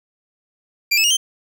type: tone with pitch steps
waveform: 25% pulse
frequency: 2372 / 2602 / 2854 / 3130 Hz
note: D7 / E7 / F7 / G7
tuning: +17 / -23 / +37 / -3 cents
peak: -10 dBFS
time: 0.91-1.17 s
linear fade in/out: 10 ms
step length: 65 ms
effects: none